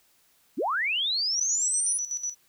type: linear sweep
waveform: sine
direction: up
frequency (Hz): 178.9 to 9956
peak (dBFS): -24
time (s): 0.57-1.99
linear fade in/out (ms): 20
type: tone with tremolo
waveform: sine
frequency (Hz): 5920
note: F#8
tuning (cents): 0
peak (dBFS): -27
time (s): 1.37-2.35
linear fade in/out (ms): 20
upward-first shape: square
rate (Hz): 8.1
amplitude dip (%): 70
effects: white hiss -64 dBFS RMS until 2.48 s